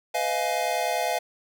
square chord, F half-diminished seventh, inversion second, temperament just, 502.9 / 628.6 / 698.5 / 838.1 Hz, Cb5 / Eb5 / F5 / Ab5, +31 / +18 / 0 / +16 cents, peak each -33 / -31 / -28 / -31 dBFS, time 0.14-1.19 s, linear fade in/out 10 ms, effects none

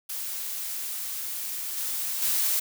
blue noise with level steps, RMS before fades -33 / -30 / -25 dBFS, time 0.09-2.6 s, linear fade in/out 10 ms, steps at 1.77 / 2.22 s, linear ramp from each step 2 ms, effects none

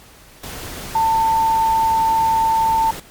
sine tone in noise, 895 Hz, A5, 29 cents sharp, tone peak -13 dBFS, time 0.95-2.91 s, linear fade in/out 5 ms, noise pink, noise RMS -31 dBFS, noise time 0.43-3 s, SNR +15 dB, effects pink hiss -45 dBFS RMS until 3.1 s + MP3 96 kbps

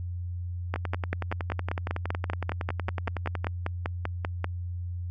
two click trains, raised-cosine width 0.5 ms, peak -16 / -14 dBFS, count 30 / 20, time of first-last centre 0.76-3.445 / 0.74-4.444 s, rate 10.8 / 5.13 Hz, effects added 88 Hz sine -31 dBFS peak until 5.1 s

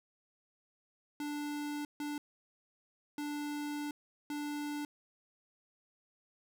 square tone bursts at uneven times, 293.7 Hz, D4, in tune, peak -37 dBFS, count 4, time 1.2-1.85 / 2-2.18 / 3.18-3.91 / 4.3-4.85 s, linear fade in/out 2 ms, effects none

